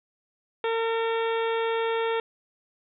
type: harmonic tone with a mistuned harmonic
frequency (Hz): 454.7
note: A#4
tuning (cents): -43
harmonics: 1 / 2 / 3 / 4 / 5 / 6 / 7 / 8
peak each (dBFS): -25 / -31 / -35 / -37 / -39 / -41 / -42 / -43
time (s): 0.64-2.2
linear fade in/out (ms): 2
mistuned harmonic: 7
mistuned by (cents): +46
effects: none